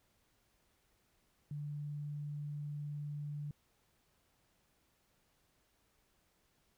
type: tone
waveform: sine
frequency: 146.83 Hz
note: D3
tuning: in tune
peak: -39 dBFS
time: 1.51-3.51 s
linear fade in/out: 2 ms
effects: pink hiss -75 dBFS RMS until 6.77 s